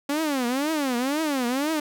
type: tone with vibrato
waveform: sawtooth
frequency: 276.2 Hz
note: C#4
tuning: 6 cents flat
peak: -19 dBFS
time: 0.09-1.8 s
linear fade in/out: 5 ms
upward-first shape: triangle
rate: 2 Hz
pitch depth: 290 cents each way
effects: none